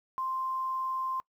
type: tone with quantisation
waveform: sine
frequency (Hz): 1046.5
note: C6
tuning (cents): 0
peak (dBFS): -30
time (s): 0.18-1.2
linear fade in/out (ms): 0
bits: 10
effects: noise-tail reverb RT60 0.1 s tail -23 dB re dry